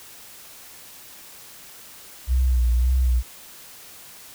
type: tone with vibrato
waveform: sine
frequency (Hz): 61.74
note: B1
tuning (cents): 0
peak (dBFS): -16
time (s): 2.27-3.23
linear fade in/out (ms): 50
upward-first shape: sine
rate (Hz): 1.8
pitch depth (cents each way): 67
effects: white hiss -44 dBFS RMS until 4.34 s